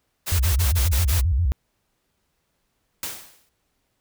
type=noise bursts; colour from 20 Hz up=white; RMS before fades=-27 dBFS; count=6; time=0.26-1.215 s; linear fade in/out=20 ms; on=140 ms; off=23 ms
type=tone with vibrato; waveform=sine; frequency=74.3 Hz; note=D2; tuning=21 cents sharp; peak=-17 dBFS; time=0.32-1.52 s; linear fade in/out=0 ms; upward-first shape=square; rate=7.5 Hz; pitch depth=270 cents each way
type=noise with exponential decay; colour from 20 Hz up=white; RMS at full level=-27 dBFS; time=3.03-3.49 s; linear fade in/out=1 ms; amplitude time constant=99 ms
effects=pink hiss -72 dBFS RMS until 4 s